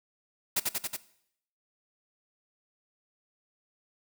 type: noise with echo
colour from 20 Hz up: white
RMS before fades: -26 dBFS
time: 0.56-0.6 s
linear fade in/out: 10 ms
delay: 92 ms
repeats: 4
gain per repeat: -2 dB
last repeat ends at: 0.968 s
effects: noise-tail reverb RT60 0.7 s tail -17 dB re dry